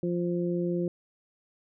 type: harmonic tone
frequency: 174.61 Hz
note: F3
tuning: in tune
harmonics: 1 / 2 / 3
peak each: -29 / -29 / -36 dBFS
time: 0.03-0.88 s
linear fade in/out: 2 ms
effects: none